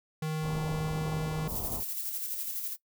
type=tone; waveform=square; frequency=156.2 Hz; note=D#3; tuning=7 cents sharp; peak=-31 dBFS; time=0.22-1.48 s; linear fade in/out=5 ms
type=low-pass noise; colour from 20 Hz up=pink; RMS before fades=-39 dBFS; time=0.41-1.84 s; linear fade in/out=50 ms; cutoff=1100 Hz; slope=48 dB/octave
type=noise with tremolo; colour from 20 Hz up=violet; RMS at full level=-34 dBFS; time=1.47-2.77 s; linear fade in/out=50 ms; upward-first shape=square; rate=12 Hz; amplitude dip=35%
effects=noise-tail reverb RT60 0.1 s tail -19 dB re dry